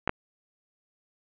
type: clicks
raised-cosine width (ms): 0.5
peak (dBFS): -10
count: 2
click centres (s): 0.076 / 0.094
effects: resampled to 8000 Hz + 8-bit